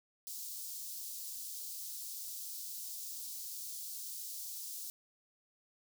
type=high-pass noise; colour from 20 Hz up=white; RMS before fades=-44 dBFS; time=0.27-4.9 s; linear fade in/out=0 ms; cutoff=4500 Hz; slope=24 dB/octave; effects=none